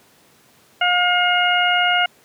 harmonic tone, 714 Hz, F5, 38 cents sharp, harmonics 1 / 2 / 3 / 4, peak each -19 / -19 / -22 / -20 dBFS, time 0.81-2.06 s, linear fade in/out 5 ms, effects pink hiss -53 dBFS RMS until 2.24 s + high-pass 150 Hz 12 dB/octave

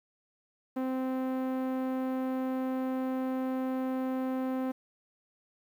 sawtooth tone with low-pass filter, 259.8 Hz, C4, 12 cents flat, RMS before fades -32 dBFS, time 0.76-4.72 s, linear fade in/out 10 ms, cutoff 1200 Hz, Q 0.51, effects 10-bit

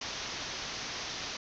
white low-pass noise, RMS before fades -39 dBFS, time 0.01-1.37 s, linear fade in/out 5 ms, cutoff 6300 Hz, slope 96 dB/octave, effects none

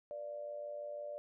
sine tone with amplitude modulation, 587.3 Hz, D5, in tune, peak -38 dBFS, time 0.11-1.18 s, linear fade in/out 0 ms, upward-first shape sine, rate 106 Hz, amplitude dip 60%, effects none

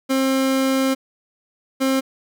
30% pulse tone pair in turn, 266 / 266 Hz, C4 / C4, +29 / +29 cents, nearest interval unison, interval 0 cents, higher neither, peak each -14 dBFS, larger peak neither, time 0.09-0.95 / 1.8-2.01 s, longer first, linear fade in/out 20 ms, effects none

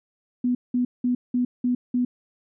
sine tone bursts, 246.9 Hz, B3, in tune, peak -19 dBFS, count 6, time 0.44-2.05 s, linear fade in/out 5 ms, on 110 ms, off 190 ms, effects none

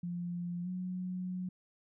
sine tone with pitch glide, 174.61 to 182.76 Hz, F3 to F#3, 0 to -21 cents, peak -35 dBFS, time 0.03-1.49 s, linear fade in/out 5 ms, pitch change +79 cents, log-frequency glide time 0.63-0.68 s, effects none

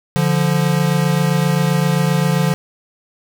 square tone pair together, 145.9 / 173.5 Hz, D3 / F3, -11 / -11 cents, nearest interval minor third, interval 300 cents, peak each -17 dBFS, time 0.16-2.54 s, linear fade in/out 0 ms, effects none

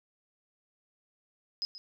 sine tone with echo, 5050 Hz, D#8, 25 cents sharp, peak -30 dBFS, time 1.62-1.65 s, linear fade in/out 0 ms, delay 130 ms, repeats 1, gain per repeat -13 dB, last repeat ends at 1.78 s, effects none

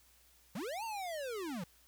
square linear two-way sweep, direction up then down, 156.6 to 931 to 156.6 Hz, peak -39 dBFS, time 0.55-1.64 s, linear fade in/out 5 ms, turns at 0.84 s, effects added 60 Hz sine -70 dBFS peak until 1.87 s + white hiss -66 dBFS RMS until 1.87 s

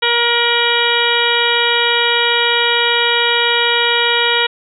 harmonic tone with a mistuned harmonic, 473.2 Hz, A#4, 26 cents sharp, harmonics 1 / 2 / 3 / 4 / 5 / 6 / 7 / 8, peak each -20 / -20 / -20 / -20 / -20 / -20 / -20 / -20 dBFS, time 0.02-4.47 s, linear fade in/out 10 ms, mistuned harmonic 6, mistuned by +55 cents, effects none

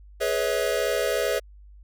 square tone cluster, 420.1 / 493.2 / 556 / 644 Hz, G#4 / B4 / C#5 / E5, +20 / -2 / +5 / -41 cents, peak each -29 dBFS, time 0.2-1.4 s, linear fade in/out 20 ms, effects added 50 Hz sine -45 dBFS peak until 1.83 s

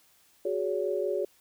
sine chord, F# suspended second, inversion none, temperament equal with one note detuned, 370 / 415.3 / 566 Hz, F#4 / G#4 / C#5, 0 / 0 / +36 cents, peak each -31 dBFS, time 0.45-1.25 s, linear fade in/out 5 ms, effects white hiss -63 dBFS RMS until 1.4 s

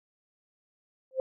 sine tone with exponential growth, 523.3 Hz, C5, in tune, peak -21 dBFS, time 1.11-1.2 s, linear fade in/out 1 ms, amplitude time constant 18 ms, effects none

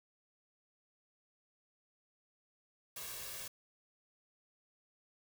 white noise with comb filter, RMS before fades -45 dBFS, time 2.96-3.48 s, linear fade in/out 5 ms, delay 1.8 ms, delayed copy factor +0.6, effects none

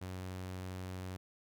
sawtooth tone, 92.5 Hz, F#2, in tune, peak -37 dBFS, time 0.01-1.17 s, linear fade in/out 10 ms, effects none

